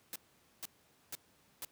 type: noise bursts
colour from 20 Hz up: white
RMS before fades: -42 dBFS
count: 4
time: 0.13-1.648 s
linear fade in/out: 0 ms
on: 27 ms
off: 470 ms
effects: pink hiss -68 dBFS RMS until 1.71 s + high-pass 100 Hz 12 dB/octave